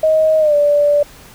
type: tone with pitch glide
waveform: sine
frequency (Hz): 629 to 583.5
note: D#5 to D5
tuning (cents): +19 to -11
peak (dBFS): -9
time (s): 0.03-1.03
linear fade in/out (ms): 5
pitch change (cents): -130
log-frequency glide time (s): 0.39-0.55
effects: pink hiss -41 dBFS RMS until 1.34 s